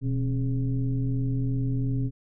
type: tone with frequency modulation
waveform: sine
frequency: 124.6 Hz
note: B2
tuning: 16 cents sharp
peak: -23 dBFS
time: 0.01-2.11 s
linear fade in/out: 50 ms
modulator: 146 Hz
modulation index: 0.88
effects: none